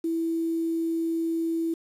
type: tone with quantisation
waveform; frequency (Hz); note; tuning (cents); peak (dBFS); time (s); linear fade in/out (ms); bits
sine; 329.6; E4; 0; -24; 0.04-1.74; 5; 8
effects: resampled to 32000 Hz